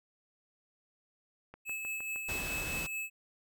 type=click train; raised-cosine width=0.5 ms; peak=-33 dBFS; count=8; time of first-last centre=1.54-2.625 s; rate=6.45 Hz
type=tone with tremolo; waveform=square; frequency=2600 Hz; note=E7; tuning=24 cents flat; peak=-35 dBFS; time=1.65-3.1 s; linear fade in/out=50 ms; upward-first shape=sine; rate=4.7 Hz; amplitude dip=35%
type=noise; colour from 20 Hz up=pink; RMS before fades=-40 dBFS; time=2.28-2.87 s; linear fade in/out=10 ms
effects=none